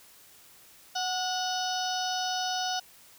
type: harmonic tone with a mistuned harmonic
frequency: 740 Hz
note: F#5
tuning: in tune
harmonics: 1 / 2 / 4 / 5 / 6 / 7 / 8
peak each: -31 / -37 / -37 / -39 / -40 / -37 / -39 dBFS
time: 0.95-2.8 s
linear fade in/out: 10 ms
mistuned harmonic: 2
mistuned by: -30 cents
effects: white hiss -55 dBFS RMS until 3.18 s